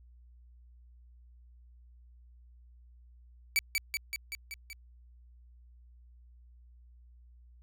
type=tone with echo; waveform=sawtooth; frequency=2295 Hz; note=D7; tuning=40 cents flat; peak=-21 dBFS; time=3.56-3.59 s; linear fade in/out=0 ms; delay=190 ms; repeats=6; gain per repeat=-3 dB; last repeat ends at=4.73 s; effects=added 60 Hz sine -54 dBFS peak until 7.62 s